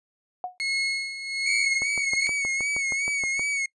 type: tone with exponential decay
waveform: sine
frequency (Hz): 729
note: F#5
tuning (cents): -26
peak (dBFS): -24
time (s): 0.44-0.58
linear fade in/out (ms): 1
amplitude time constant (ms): 29
type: tone with tremolo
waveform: 30% pulse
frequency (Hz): 2172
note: C#7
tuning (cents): -36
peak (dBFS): -20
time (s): 0.6-2.27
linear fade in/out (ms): 0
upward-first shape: sine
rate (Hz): 1.3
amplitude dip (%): 70
type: tone with vibrato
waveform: 45% pulse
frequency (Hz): 2217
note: C#7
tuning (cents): 0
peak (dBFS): -24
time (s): 1.46-3.66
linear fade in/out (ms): 5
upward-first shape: sine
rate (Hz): 2.6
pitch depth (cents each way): 55
type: click train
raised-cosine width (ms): 1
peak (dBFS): -22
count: 11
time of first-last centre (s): 1.82-3.395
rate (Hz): 6.35
effects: noise-tail reverb RT60 0.1 s tail -23 dB re dry + resampled to 22050 Hz